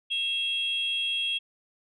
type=tone pair together; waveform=sine; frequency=2700 / 3275 Hz; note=E7 / G#7; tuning=+41 / -25 cents; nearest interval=minor third; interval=334 cents; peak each=-30 / -26 dBFS; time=0.1-1.39 s; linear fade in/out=20 ms; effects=tanh soft clip ceiling -20 dBFS